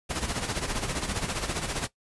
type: noise with tremolo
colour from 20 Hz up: pink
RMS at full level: -28 dBFS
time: 0.09-1.88 s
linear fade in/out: 20 ms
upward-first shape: sine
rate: 15 Hz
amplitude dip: 65%
effects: noise-tail reverb RT60 0.1 s tail -17 dB re dry + resampled to 24000 Hz